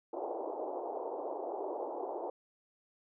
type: band-pass noise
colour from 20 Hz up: pink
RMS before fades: -39 dBFS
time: 0.13-2.3 s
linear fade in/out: 5 ms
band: 340 to 900 Hz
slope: 48 dB/octave
effects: none